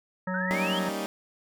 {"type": "harmonic tone", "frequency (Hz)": 185, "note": "F#3", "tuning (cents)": 0, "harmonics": [1, 3, 5, 7, 9, 10], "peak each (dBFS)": [-30, -35, -37, -38, -40, -40], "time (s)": [0.27, 0.89], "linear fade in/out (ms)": 5}
{"type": "exponential sweep", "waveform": "sine", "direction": "up", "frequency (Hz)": [1464, 3300], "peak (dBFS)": -30, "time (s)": [0.34, 0.79], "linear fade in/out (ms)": 2}
{"type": "chord", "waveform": "15% pulse", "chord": "Eb dominant seventh", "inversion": "first", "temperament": "equal", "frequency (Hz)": [196, 233.1, 277.2, 311.1], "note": ["G3", "Bb3", "Db4", "Eb4"], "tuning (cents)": [0, 0, 0, 0], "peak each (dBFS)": [-27, -31, -32, -28], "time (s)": [0.51, 1.06], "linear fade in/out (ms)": 0}
{"effects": []}